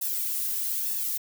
violet noise with flanger, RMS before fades -29 dBFS, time 0.01-1.18 s, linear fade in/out 10 ms, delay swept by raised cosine 1.1 to 2.5 ms, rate 1.1 Hz, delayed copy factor +0.65, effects none

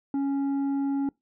sine tone with tanh clipping, 277.2 Hz, C#4, in tune, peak -25 dBFS, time 0.14-1.09 s, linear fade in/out 2 ms, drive 6 dB, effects noise-tail reverb RT60 0.2 s tail -24 dB re dry

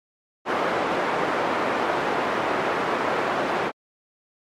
pink band-pass noise, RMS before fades -24 dBFS, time 0.45-3.72 s, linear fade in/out 50 ms, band 390 to 1500 Hz, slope 12 dB/octave, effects MP3 64 kbps

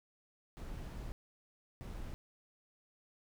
brown noise bursts at uneven times, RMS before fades -44 dBFS, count 2, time 0.57-1.12 / 1.81-2.14 s, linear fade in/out 0 ms, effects none

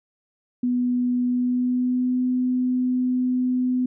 sine tone with pitch glide, 246.9 to 252.1 Hz, B3 to B3, 0 to +36 cents, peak -19 dBFS, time 0.63-3.86 s, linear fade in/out 5 ms, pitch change +36 cents, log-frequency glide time 1.25-2.21 s, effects none

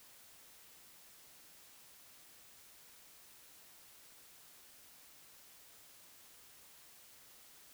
silence, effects white hiss -60 dBFS RMS until 7.73 s

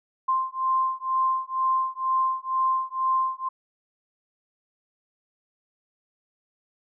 sine beating tone pair, 1046.5 / 1048.6 Hz, C6 / C6, 0 / +3 cents, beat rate 2.1 Hz, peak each -25 dBFS, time 0.28-3.49 s, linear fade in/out 10 ms, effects none

